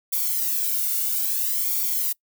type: noise with flanger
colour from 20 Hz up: violet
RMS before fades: -24 dBFS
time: 0.12-2.13 s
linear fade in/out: 10 ms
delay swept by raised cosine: 0.88 to 1.41 ms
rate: 0.6 Hz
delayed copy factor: +1
effects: noise-tail reverb RT60 0.1 s tail -24 dB re dry